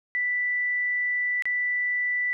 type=tone with dropouts; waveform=sine; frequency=1975.5 Hz; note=B6; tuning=in tune; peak=-23 dBFS; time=0.15-2.33 s; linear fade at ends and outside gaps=0 ms; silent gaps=1.423-1.455 s; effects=none